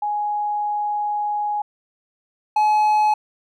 sine / triangle tone pair in turn, 833 / 850 Hz, G#5 / G#5, +5 / +40 cents, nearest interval unison, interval 35 cents, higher second, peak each -20 / -12 dBFS, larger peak second, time 0.02-1.62 / 2.56-3.14 s, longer first, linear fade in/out 5 ms, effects none

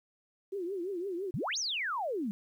sine tone with vibrato, 370 Hz, F#4, in tune, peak -33 dBFS, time 0.52-1.31 s, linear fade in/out 10 ms, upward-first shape triangle, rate 5.9 Hz, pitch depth 190 cents each way
sine exponential two-way sweep, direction up then down, 106.7 to 6645 to 191.6 Hz, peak -31 dBFS, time 1.34-2.31 s, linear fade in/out 0 ms, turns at 1.58 s
effects 11-bit

